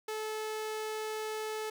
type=tone; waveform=sawtooth; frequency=433.4 Hz; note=A4; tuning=26 cents flat; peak=-31 dBFS; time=0.08-1.7 s; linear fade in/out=5 ms; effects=none